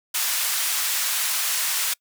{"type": "band-pass noise", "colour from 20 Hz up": "white", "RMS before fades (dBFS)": -24, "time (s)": [0.14, 1.94], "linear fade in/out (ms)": 10, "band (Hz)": [1100, 16000], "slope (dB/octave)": 12, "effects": ["noise-tail reverb RT60 0.1 s tail -25 dB re dry"]}